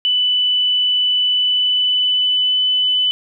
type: tone with pitch glide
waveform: sine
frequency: 2986 to 3003 Hz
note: F#7 to F#7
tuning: +15 to +25 cents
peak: -13 dBFS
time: 0.05-3.11 s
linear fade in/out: 0 ms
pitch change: +10 cents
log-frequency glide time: 1.28-2.91 s
effects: none

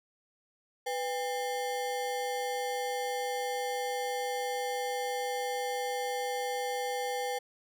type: ring-modulated tone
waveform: square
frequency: 650 Hz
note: E5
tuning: 24 cents flat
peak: -29 dBFS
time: 0.86-7.39 s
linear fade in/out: 10 ms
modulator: 153 Hz
effects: none

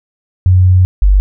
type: tone pair in turn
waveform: sine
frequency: 91.9 / 48.55 Hz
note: F#2 / G1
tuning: -11 / -16 cents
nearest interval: major seventh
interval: 1105 cents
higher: first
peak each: -4 dBFS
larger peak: neither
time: 0.46-0.85 / 1.02-1.2 s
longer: first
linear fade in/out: 0 ms
effects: none

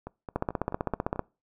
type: two click trains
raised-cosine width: 1 ms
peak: -13 / -23 dBFS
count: 14 / 6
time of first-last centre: 0.36-1.193 / 0.07-1.159 s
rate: 15.6 / 4.59 Hz
effects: noise-tail reverb RT60 0.3 s tail -24 dB re dry

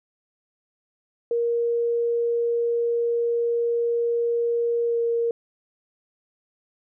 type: tone with pitch glide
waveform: sine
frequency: 469.9 to 466.4 Hz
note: A#4 to A#4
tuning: +14 to +1 cents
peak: -20 dBFS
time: 1.31-5.31 s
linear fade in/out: 2 ms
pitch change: -13 cents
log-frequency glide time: 4.86-4.98 s
effects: none

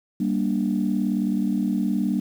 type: chord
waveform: sine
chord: G minor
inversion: none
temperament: just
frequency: 196 / 235.2 / 294 Hz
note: G3 / Bb3 / D4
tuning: 0 / +16 / +2 cents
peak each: -23 / -24 / -26 dBFS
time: 0.2-2.2 s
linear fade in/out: 5 ms
effects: tanh soft clip ceiling -12 dBFS + 8-bit

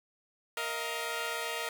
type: chord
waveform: 10% pulse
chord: Bb suspended fourth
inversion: none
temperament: equal with one note detuned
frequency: 466.2 / 630.9 / 698.5 Hz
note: Bb4 / Eb5 / F5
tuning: 0 / +24 / 0 cents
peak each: -28 / -29 / -33 dBFS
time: 0.57-1.69 s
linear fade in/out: 2 ms
effects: 9-bit

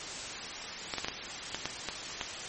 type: clicks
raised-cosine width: 0.2 ms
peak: -14 dBFS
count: 8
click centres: 0.938 / 0.983 / 1.046 / 1.084 / 1.546 / 1.656 / 1.887 / 2.212 s
effects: white hiss -39 dBFS RMS until 2.48 s + MP3 32 kbps

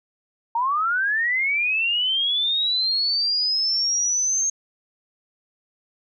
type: linear sweep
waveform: sine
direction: up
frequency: 904 to 6450 Hz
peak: -19 dBFS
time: 0.55-4.5 s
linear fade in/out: 5 ms
effects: none

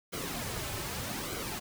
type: noise with flanger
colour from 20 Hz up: pink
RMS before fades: -37 dBFS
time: 0.12-1.6 s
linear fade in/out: 20 ms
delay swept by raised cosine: 1.1 to 4.3 ms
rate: 0.82 Hz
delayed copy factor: -0.6
effects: none

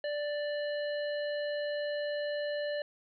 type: harmonic tone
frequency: 587.3 Hz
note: D5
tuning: in tune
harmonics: 1 / 3 / 5 / 7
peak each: -32 / -41 / -47 / -47 dBFS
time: 0.04-2.82 s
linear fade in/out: 2 ms
effects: none

